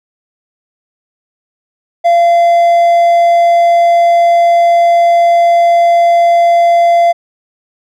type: tone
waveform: triangle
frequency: 686 Hz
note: F5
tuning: 31 cents flat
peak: -3 dBFS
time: 2.04-7.13 s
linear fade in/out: 20 ms
effects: none